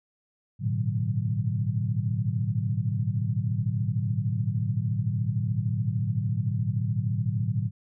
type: tone cluster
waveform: sine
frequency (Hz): 100.1 / 110.1 / 123.7 / 150.7 / 186.8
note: G2 / A2 / B2 / D3 / F#3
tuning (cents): +37 / +2 / +3 / +45 / +17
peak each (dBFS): -35 / -27 / -30 / -32 / -34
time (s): 0.59-7.71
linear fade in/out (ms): 50
effects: none

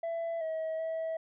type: tone with pitch steps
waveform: sine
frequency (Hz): 667 / 640 / 648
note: E5 / D#5 / E5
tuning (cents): +20 / +49 / -30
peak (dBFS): -29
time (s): 0.03-1.17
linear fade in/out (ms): 5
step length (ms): 380
effects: tanh soft clip ceiling -31 dBFS

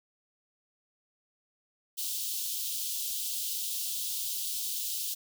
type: high-pass noise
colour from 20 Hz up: white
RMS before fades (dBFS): -34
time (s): 1.97-5.15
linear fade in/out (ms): 20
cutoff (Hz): 3000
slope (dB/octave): 48
effects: none

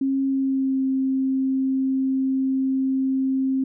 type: tone with pitch glide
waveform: sine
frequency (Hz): 270.2 to 265.3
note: C#4 to C4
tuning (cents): -44 to +24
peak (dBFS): -19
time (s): 0.01-3.64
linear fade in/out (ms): 5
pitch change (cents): -32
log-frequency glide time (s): 0.23-0.84
effects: none

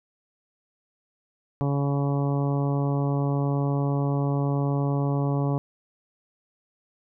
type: harmonic tone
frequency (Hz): 140.9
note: C#3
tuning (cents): +29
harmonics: 1 / 2 / 3 / 4 / 5 / 6 / 7 / 8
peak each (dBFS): -23 / -29 / -33 / -35 / -37 / -39 / -40 / -41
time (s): 1.61-5.58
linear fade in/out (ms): 0
effects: none

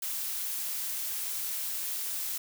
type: noise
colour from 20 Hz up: blue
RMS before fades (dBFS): -34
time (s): 0.02-2.38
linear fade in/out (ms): 5
effects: none

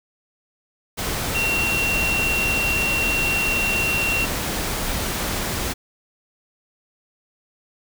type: tone in noise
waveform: sine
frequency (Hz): 2738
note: F7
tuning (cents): -35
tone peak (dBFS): -20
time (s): 1.34-4.26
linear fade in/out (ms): 20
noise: pink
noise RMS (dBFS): -25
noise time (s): 0.97-5.74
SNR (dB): +2
effects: none

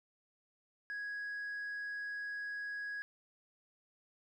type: tone with tanh clipping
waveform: triangle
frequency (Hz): 1661.2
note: G#6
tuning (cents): 0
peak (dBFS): -39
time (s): 0.9-3.02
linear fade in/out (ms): 0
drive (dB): 6
effects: none

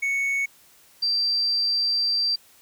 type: tone pair in turn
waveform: triangle / sine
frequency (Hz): 2217 / 4698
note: C#7 / D8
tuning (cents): 0 / 0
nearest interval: octave + minor second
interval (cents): 1300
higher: second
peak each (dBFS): -20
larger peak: neither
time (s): 0.02-0.46 / 1.02-2.36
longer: second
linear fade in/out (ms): 10
effects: white hiss -55 dBFS RMS until 2.61 s

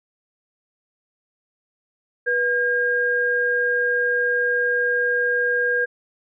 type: tone pair together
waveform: sine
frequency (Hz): 488.3 / 1616.6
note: B4 / G#6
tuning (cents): -20 / -47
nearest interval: octave + major sixth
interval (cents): 2073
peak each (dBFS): -23 / -19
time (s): 2.26-5.86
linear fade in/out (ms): 20
effects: none

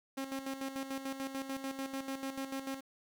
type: tone with tremolo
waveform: sawtooth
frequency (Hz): 269.5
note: C#4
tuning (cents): -49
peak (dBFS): -32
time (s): 0.17-2.81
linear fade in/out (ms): 10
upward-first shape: square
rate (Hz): 6.8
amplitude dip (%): 60
effects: 10-bit

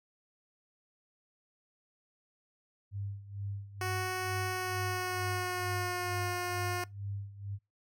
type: tone with tremolo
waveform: sine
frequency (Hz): 100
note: G2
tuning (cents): +35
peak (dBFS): -34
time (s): 2.91-7.59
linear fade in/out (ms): 50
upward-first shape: sine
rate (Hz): 2.2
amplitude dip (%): 80
type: tone with pitch glide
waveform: 10% pulse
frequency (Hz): 370 to 357.2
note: F#4 to F4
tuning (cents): 0 to +39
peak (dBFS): -25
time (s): 3.81-6.84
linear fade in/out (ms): 2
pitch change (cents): -61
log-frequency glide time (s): 4.48-6.27
effects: noise-tail reverb RT60 0.2 s tail -23 dB re dry

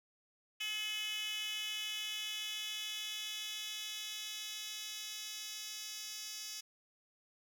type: tone with high-pass filter sweep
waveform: 10% pulse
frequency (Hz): 427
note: G#4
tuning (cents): +48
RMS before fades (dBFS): -42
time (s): 0.6-6.61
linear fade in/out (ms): 10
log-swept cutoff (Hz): 2900 to 4400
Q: 4.7
effects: none

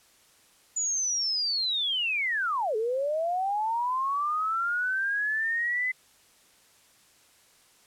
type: linear two-way sweep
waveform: sine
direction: down then up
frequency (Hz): 7000 to 421.3 to 2035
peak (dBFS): -25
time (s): 0.76-5.92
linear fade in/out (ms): 10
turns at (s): 2.76
effects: white hiss -60 dBFS RMS until 7.86 s + low-pass 11000 Hz 12 dB/octave

